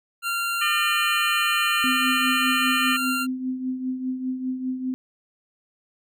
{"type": "tone", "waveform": "25% pulse", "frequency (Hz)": 1384, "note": "F6", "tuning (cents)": -16, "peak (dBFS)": -20, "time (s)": [0.22, 3.27], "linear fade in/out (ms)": 50}
{"type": "harmonic tone", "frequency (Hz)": 604, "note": "D5", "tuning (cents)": 48, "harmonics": [2, 3, 4, 5], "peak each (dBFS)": [-27, -27, -27, -27], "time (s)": [0.61, 2.97], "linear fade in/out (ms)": 10}
{"type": "tone with tremolo", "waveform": "sine", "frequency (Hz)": 257.2, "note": "C4", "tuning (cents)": -30, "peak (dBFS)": -22, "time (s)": [1.84, 4.94], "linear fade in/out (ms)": 0, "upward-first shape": "triangle", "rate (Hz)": 5, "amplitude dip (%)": 65}
{"effects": []}